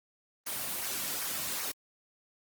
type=noise with flanger; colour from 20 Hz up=white; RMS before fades=-35 dBFS; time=0.46-1.72 s; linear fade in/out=10 ms; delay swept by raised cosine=0.25 to 2.45 ms; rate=2.6 Hz; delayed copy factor=-0.5; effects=Opus 24 kbps